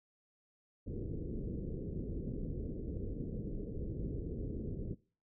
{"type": "low-pass noise", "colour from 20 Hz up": "pink", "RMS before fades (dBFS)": -40, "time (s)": [0.86, 4.95], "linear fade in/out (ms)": 20, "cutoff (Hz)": 470, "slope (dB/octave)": 48, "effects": ["noise-tail reverb RT60 0.4 s tail -22 dB re dry"]}